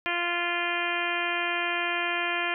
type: harmonic tone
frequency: 347.3 Hz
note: F4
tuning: 10 cents flat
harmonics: 1 / 2 / 3 / 4 / 5 / 6 / 7 / 8 / 9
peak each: -36 / -34 / -35 / -35 / -32 / -35 / -32 / -37 / -38 dBFS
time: 0.06-2.54 s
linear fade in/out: 0 ms
effects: none